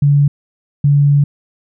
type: tone pair in turn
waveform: sine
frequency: 143.3 / 143.3 Hz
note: D3 / D3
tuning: -42 / -42 cents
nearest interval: unison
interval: 0 cents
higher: neither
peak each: -7 dBFS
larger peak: neither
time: 0.02-0.28 / 0.84-1.24 s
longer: second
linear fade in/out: 5 ms
effects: none